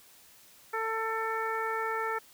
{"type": "harmonic tone", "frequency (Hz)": 445.9, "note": "A4", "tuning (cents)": 23, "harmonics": [1, 2, 3, 4, 5], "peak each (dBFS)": [-35, -35, -34, -37, -42], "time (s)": [0.73, 2.19], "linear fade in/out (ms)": 10, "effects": ["white hiss -57 dBFS RMS until 2.33 s"]}